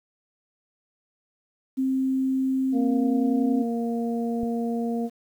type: tone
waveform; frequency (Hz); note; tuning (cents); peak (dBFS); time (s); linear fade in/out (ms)
sine; 263.8; C4; +14; -21; 1.77-3.63; 20
type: harmonic tone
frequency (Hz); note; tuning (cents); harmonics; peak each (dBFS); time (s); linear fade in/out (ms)
233.1; A#3; 0; 1 / 2 / 3; -25 / -31 / -35; 2.72-5.1; 50
type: click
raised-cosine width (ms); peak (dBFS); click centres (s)
5; -26; 4.433
effects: 9-bit